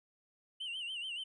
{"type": "tone with vibrato", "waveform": "triangle", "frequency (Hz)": 2930, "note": "F#7", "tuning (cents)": -18, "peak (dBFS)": -36, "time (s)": [0.6, 1.24], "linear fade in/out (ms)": 10, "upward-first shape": "sine", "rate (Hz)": 7, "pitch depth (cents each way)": 120, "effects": ["tanh soft clip ceiling -32 dBFS", "resampled to 24000 Hz"]}